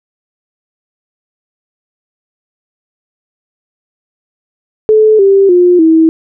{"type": "tone with pitch steps", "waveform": "sine", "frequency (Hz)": [432.9, 392.4, 355.7, 322.4], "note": ["A4", "G4", "F4", "E4"], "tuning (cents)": [-28, 2, 32, -38], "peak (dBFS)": -3, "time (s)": [4.89, 6.09], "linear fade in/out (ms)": 0, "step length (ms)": 300, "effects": []}